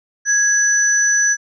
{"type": "tone pair together", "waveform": "sine", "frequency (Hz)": [1661.2, 5968], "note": ["G#6", "F#8"], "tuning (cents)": [0, 14], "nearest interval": "octave + minor seventh", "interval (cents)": 2214, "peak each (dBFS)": -15, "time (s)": [0.25, 1.37], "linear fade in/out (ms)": 50, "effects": []}